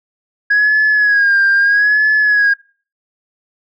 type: tone with vibrato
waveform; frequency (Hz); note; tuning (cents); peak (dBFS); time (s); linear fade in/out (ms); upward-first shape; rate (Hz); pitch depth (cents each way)
sine; 1655; G#6; -6; -7; 0.5-2.54; 10; sine; 0.78; 67
effects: noise-tail reverb RT60 0.4 s tail -24 dB re dry + tanh soft clip ceiling -6 dBFS